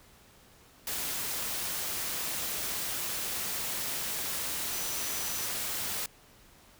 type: tone in noise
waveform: sine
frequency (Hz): 5960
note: F#8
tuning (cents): +12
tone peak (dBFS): -41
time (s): 4.73-5.46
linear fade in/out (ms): 2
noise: white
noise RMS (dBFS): -34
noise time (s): 0.87-6.06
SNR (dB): -10
effects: pink hiss -58 dBFS RMS until 6.79 s